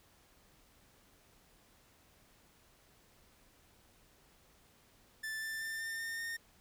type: tone with pitch steps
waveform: 45% pulse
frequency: 1760 / 1774.3 / 1788.7 / 1803.2 / 1817.9 / 1832.6 Hz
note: A6 / A6 / A6 / A6 / A#6 / A#6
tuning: 0 / +14 / +28 / +42 / -44 / -30 cents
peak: -38 dBFS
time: 5.23-6.37 s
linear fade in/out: 10 ms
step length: 190 ms
effects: pink hiss -66 dBFS RMS until 6.6 s